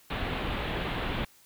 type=low-pass noise; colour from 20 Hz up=pink; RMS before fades=-32 dBFS; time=0.1-1.25 s; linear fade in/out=5 ms; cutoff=3700 Hz; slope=48 dB/octave; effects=white hiss -59 dBFS RMS until 1.45 s